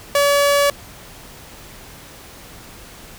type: tone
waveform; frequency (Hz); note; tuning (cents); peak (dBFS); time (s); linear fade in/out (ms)
sawtooth; 570; C#5; +48; -9; 0.15-0.7; 2
effects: pink hiss -40 dBFS RMS until 3.18 s